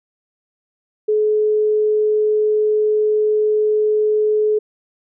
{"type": "tone", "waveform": "sine", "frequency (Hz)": 426.5, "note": "G#4", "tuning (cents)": 46, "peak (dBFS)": -13, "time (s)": [1.08, 4.59], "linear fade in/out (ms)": 10, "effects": []}